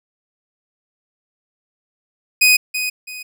sawtooth tone with echo, 2498 Hz, D#7, 6 cents sharp, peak -6 dBFS, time 2.41-2.57 s, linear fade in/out 10 ms, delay 330 ms, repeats 2, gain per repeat -10 dB, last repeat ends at 3.23 s, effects none

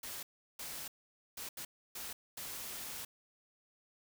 white noise bursts at uneven times, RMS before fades -44 dBFS, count 6, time 0.03-0.23 / 0.59-0.88 / 1.37-1.49 / 1.57-1.65 / 1.95-2.13 / 2.37-3.05 s, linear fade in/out 5 ms, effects none

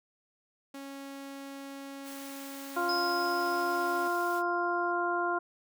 sawtooth tone, 275.6 Hz, C#4, 10 cents flat, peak -37 dBFS, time 0.74-4.08 s, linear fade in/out 5 ms
white high-pass noise, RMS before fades -48 dBFS, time 2.03-4.43 s, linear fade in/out 50 ms, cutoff 980 Hz, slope 48 dB/octave
harmonic tone, 349.2 Hz, F4, in tune, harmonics 1 / 2 / 3 / 4, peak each -33 / -33 / -33 / -33 dBFS, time 2.76-5.39 s, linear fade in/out 10 ms
sine tone with exponential decay, 5080 Hz, D#8, 35 cents sharp, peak -31 dBFS, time 2.89-4.92 s, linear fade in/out 2 ms, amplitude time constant 440 ms
effects none

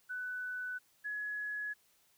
sine tone pair in turn, 1495 / 1687.3 Hz, F#6 / G#6, +17 / +27 cents, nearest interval major second, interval 210 cents, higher second, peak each -37 / -36 dBFS, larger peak second, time 0.09-0.79 / 1.04-1.74 s, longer neither, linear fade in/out 20 ms, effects white hiss -70 dBFS RMS until 2.17 s

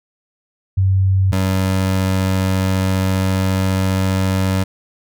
sine / 25% pulse tone pair in turn, 95.5 / 94.73 Hz, G2 / F#2, -45 / +41 cents, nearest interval unison, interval 14 cents, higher first, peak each -11 dBFS, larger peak neither, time 0.77-1.32 / 1.32-4.64 s, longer second, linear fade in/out 10 ms, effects none

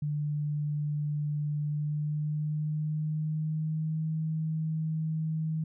sine tone with pitch glide, 148.4 to 158.14 Hz, D3 to D#3, +18 to +28 cents, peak -28 dBFS, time 0.02-5.64 s, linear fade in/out 5 ms, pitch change +110 cents, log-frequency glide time 1.63-4.07 s, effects none

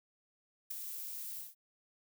violet noise with ADSR envelope, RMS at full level -37 dBFS, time 0.7-1.55 s, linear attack 10 ms, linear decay 7 ms, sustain -6 dB, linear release 180 ms, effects none

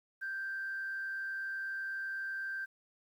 sine tone with frequency modulation, 1568 Hz, G6, in tune, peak -35 dBFS, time 0.21-2.66 s, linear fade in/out 20 ms, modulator 104 Hz, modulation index 0.3, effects tanh soft clip ceiling -31 dBFS + 11-bit

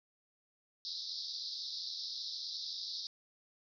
white band-pass noise, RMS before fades -42 dBFS, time 0.85-3.07 s, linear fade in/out 0 ms, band 3700 to 5300 Hz, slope 96 dB/octave, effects none

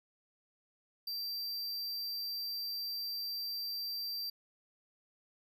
square tone, 4698 Hz, D8, in tune, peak -37 dBFS, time 1.07-4.3 s, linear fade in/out 5 ms, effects none

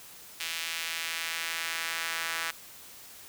sawtooth tone with high-pass filter sweep, 164.81 Hz, E3, in tune, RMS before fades -34 dBFS, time 0.4-2.51 s, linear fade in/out 5 ms, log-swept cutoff 2600 to 1600 Hz, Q 1.4, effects white hiss -49 dBFS RMS until 3.28 s

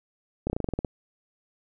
slowing click train, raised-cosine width 2 ms, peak -14 dBFS, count 10, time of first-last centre 0.47-0.848 s, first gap 29 ms, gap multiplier 1.09, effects none

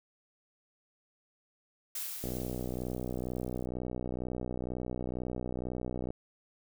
blue noise with exponential decay, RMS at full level -36 dBFS, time 1.95-3.66 s, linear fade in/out 5 ms, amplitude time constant 370 ms
click train, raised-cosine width 2 ms, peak -23 dBFS, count 241, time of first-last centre 2.24-6.105 s, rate 62.1 Hz
effects none

